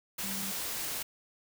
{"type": "tone in noise", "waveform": "sine", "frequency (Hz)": 195.4, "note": "G3", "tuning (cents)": -5, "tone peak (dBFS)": -40, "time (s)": [0.23, 0.52], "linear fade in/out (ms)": 10, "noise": "white", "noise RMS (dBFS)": -36, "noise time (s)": [0.18, 1.03], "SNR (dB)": -7, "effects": []}